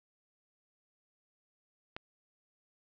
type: click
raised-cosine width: 0.3 ms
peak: -23 dBFS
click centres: 1.965 s
effects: low-pass 4000 Hz 12 dB/octave